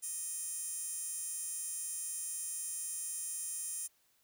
15% pulse tone with high-pass filter, 624 Hz, D#5, 5 cents sharp, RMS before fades -40 dBFS, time 0.02-3.88 s, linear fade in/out 20 ms, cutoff 8700 Hz, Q 8.8, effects white hiss -72 dBFS RMS until 4.23 s

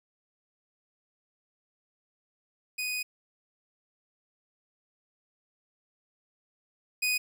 sawtooth tone pair in turn, 2489 / 2489 Hz, D#7 / D#7, 0 / 0 cents, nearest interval unison, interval 0 cents, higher neither, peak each -27 / -22 dBFS, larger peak second, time 2.78-3.03 / 7.02-7.18 s, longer first, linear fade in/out 10 ms, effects none

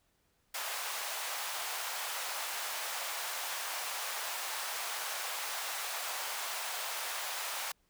pink high-pass noise, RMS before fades -38 dBFS, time 0.54-7.72 s, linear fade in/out 5 ms, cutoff 690 Hz, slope 24 dB/octave, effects pink hiss -74 dBFS RMS until 7.89 s

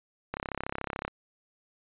click train, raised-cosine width 0.5 ms, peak -17 dBFS, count 26, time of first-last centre 0.34-1.08 s, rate 33.8 Hz, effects resampled to 8000 Hz

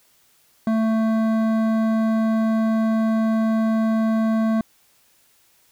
sine tone with hard clipping, 222 Hz, A3, 16 cents sharp, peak -19 dBFS, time 0.67-4.61 s, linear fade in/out 2 ms, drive 12 dB, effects white hiss -59 dBFS RMS until 5.71 s

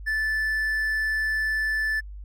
triangle tone, 1751 Hz, A6, 9 cents flat, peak -21 dBFS, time 0.06-2.01 s, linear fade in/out 20 ms, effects added 50 Hz sine -36 dBFS peak until 2.24 s

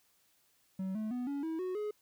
triangle tone with pitch steps, 189.6 / 216.5 / 247.3 / 282.4 / 322.6 / 368.4 / 420.7 Hz, F#3 / A3 / B3 / C#4 / E4 / F#4 / G#4, +43 / -28 / +3 / +32 / -37 / -7 / +22 cents, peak -32 dBFS, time 0.79-1.91 s, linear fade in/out 5 ms, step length 160 ms, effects white hiss -71 dBFS RMS until 2.01 s

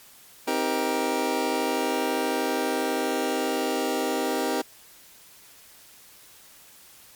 25% pulse chord, C minor seventh, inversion none, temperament just, 261.6 / 314 / 392.4 / 470.9 Hz, C4 / Eb4 / G4 / Bb4, 0 / +16 / +2 / +18 cents, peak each -26 dBFS, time 0.47-4.62 s, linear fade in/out 10 ms, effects white hiss -51 dBFS RMS until 7.15 s + MP3 96 kbps

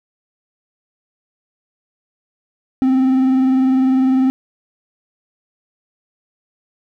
triangle tone with vibrato, 261.6 Hz, C4, in tune, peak -9 dBFS, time 2.82-4.3 s, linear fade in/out 0 ms, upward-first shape triangle, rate 20 Hz, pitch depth 43 cents each way, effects none

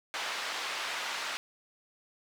pink band-pass noise, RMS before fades -36 dBFS, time 0.14-1.37 s, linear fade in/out 0 ms, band 1000 to 4600 Hz, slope 12 dB/octave, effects none

